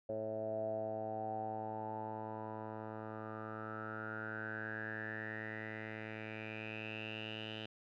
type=tone with low-pass filter sweep; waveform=10% pulse; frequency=109.2 Hz; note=A2; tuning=13 cents flat; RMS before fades=-43 dBFS; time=0.09-7.66 s; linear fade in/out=5 ms; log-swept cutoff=580 to 3100 Hz; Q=9.9; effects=none

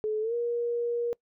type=tone with pitch glide; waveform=sine; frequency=430 to 474.4 Hz; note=A4 to A#4; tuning=-40 to +30 cents; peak=-26 dBFS; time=0.04-1.13 s; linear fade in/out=0 ms; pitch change=+170 cents; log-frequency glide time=0.21-0.34 s; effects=noise-tail reverb RT60 0.1 s tail -24 dB re dry

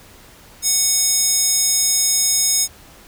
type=tone with high-pass filter; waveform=square; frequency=740 Hz; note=F#5; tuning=in tune; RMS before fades=-17 dBFS; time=0.62-2.68 s; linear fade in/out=50 ms; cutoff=6400 Hz; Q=2.6; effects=pink hiss -45 dBFS RMS until 3.07 s

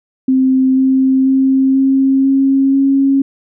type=tone with pitch steps; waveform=sine; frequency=261.6 / 263.9 / 266.2 / 268.5 / 270.8 / 273.2 Hz; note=C4 / C4 / C4 / C4 / C#4 / C#4; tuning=0 / +15 / +30 / +45 / -40 / -25 cents; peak=-8 dBFS; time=0.28-3.22 s; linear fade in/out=5 ms; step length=490 ms; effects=none

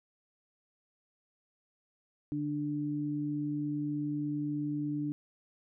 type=tone pair together; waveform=sine; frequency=146.65 / 295 Hz; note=D3 / D4; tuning=-2 / +8 cents; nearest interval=octave; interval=1210 cents; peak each=-37 / -32 dBFS; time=2.32-5.12 s; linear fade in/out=0 ms; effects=none

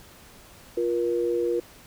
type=tone pair together; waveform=sine; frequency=350.3 / 475.9 Hz; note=F4 / A#4; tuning=+5 / +36 cents; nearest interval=perfect fourth; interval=531 cents; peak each=-25 dBFS; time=0.77-1.6 s; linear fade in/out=5 ms; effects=pink hiss -50 dBFS RMS until 1.86 s

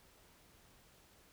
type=silence; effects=pink hiss -65 dBFS RMS until 1.32 s

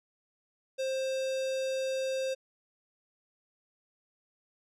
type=tone with notch filter; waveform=square; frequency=528 Hz; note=C5; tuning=16 cents sharp; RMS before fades=-32 dBFS; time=0.78-2.35 s; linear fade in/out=20 ms; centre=1300 Hz; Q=0.8; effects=low-pass 7000 Hz 12 dB/octave

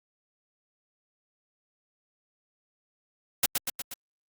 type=noise with echo; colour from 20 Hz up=white; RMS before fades=-22 dBFS; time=3.43-3.46 s; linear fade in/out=5 ms; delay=120 ms; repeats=4; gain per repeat=-4 dB; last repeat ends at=3.94 s; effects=Opus 48 kbps

